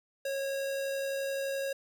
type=tone with amplitude modulation; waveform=square; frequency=547 Hz; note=C#5; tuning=23 cents flat; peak=-31 dBFS; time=0.25-1.73 s; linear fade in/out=5 ms; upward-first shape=sine; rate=71.6 Hz; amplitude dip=25%; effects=none